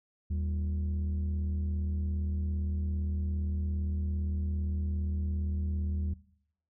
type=tone pair together; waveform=sine; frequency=77.84 / 196 Hz; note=D#2 / G3; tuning=+1 / 0 cents; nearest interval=octave + major third; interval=1599 cents; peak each=-27 / -37 dBFS; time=0.3-6.14 s; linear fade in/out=10 ms; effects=noise-tail reverb RT60 0.7 s tail -20 dB re dry + tanh soft clip ceiling -26 dBFS